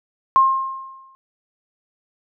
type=tone with exponential decay; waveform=sine; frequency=1065 Hz; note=C6; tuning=30 cents sharp; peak=-8 dBFS; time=0.36-1.15 s; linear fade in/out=0 ms; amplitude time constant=170 ms; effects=none